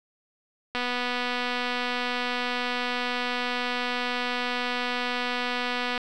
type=click train; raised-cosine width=0.3 ms; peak=-13 dBFS; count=1287; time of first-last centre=0.75-5.978 s; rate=246 Hz; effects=none